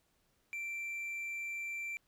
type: tone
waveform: triangle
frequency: 2349 Hz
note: D7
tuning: in tune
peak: -36 dBFS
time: 0.53-1.97 s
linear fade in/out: 0 ms
effects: pink hiss -75 dBFS RMS until 2.07 s